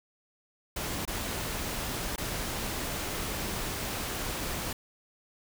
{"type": "noise with dropouts", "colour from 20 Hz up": "pink", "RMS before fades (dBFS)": -34, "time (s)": [0.76, 4.73], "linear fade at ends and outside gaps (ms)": 5, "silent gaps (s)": [[1.053, 1.076], [2.161, 2.179]], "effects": []}